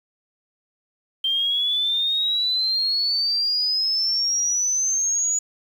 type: exponential sweep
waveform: sine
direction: up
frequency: 3151 to 6880 Hz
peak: -19 dBFS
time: 1.24-5.39 s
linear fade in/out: 5 ms
effects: 8-bit